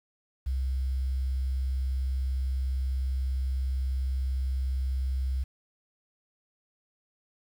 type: tone with quantisation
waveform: sine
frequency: 65.5 Hz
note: C2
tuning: 2 cents sharp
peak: -26 dBFS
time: 0.46-5.44 s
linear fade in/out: 10 ms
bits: 9
effects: none